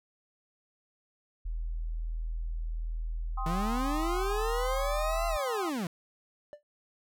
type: tone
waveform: sine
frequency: 40.64 Hz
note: E1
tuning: 24 cents flat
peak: -31 dBFS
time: 1.45-5.37 s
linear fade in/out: 10 ms
type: chord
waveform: sine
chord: C minor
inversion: second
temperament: just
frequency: 784.9 / 1046.5 / 1255.8 Hz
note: G5 / C6 / Eb6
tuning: +2 / 0 / +16 cents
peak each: -38 dBFS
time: 3.37-5.7 s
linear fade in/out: 10 ms
type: linear two-way sweep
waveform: 40% pulse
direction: up then down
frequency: 157.1 to 685 to 157.1 Hz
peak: -30 dBFS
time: 3.46-5.87 s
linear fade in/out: 2 ms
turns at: 5.27 s
type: tone with exponential decay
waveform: triangle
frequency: 590 Hz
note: D5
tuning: 8 cents sharp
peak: -36 dBFS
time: 6.53-6.63 s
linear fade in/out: 0 ms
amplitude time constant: 20 ms
effects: none